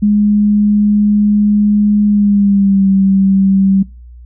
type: tone with pitch glide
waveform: sine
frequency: 207.7 to 193.79 Hz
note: G#3 to G3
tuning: 0 to -20 cents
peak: -7 dBFS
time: 0.02-3.83 s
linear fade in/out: 10 ms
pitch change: -120 cents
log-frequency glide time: 2.06-2.87 s
effects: noise-tail reverb RT60 0.3 s tail -24 dB re dry + added 60 Hz sine -32 dBFS peak until 4.25 s